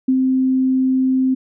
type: tone with ADSR envelope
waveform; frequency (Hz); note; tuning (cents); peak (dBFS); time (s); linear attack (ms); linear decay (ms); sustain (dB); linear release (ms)
sine; 260.6; C4; -7; -11; 0.08-1.35; 7; 70; -2; 15
effects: none